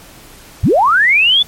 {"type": "linear sweep", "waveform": "sine", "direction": "up", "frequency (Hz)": [52, 3520], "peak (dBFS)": -7, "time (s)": [0.63, 1.43], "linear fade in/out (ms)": 10, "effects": ["pink hiss -39 dBFS RMS until 1.47 s", "MP3 64 kbps"]}